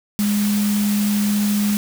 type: tone in noise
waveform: sine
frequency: 206.5 Hz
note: G#3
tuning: 10 cents flat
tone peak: -16 dBFS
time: 0.19-1.77 s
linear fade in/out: 0 ms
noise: white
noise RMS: -28 dBFS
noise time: 0.19-1.77 s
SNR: +9 dB
effects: none